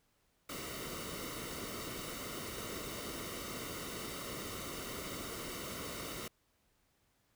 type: noise with comb filter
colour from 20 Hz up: pink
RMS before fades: -43 dBFS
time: 0.49-6.28 s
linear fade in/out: 5 ms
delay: 1.2 ms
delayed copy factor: -0.65
effects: pink hiss -75 dBFS RMS until 7.35 s